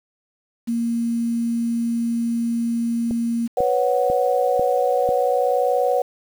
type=tone; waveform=sine; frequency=233.1 Hz; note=A#3; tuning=in tune; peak=-19 dBFS; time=0.67-3.48 s; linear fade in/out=20 ms
type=click train; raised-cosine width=2 ms; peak=-16 dBFS; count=5; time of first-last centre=3.11-5.09 s; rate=2.02 Hz
type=chord; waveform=sine; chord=B suspended second; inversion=none; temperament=equal; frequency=493.9 / 554.4 / 740 Hz; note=B4 / C#5 / F#5; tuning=0 / 0 / 0 cents; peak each=-20 / -21 / -21 dBFS; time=3.57-6.02 s; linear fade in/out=5 ms
effects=7-bit